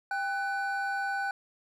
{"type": "tone pair together", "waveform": "triangle", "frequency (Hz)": [793, 1497], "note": ["G5", "F#6"], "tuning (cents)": [20, 20], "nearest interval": "major seventh", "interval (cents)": 1100, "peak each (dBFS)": [-30, -30], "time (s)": [0.11, 1.31], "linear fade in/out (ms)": 2, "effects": []}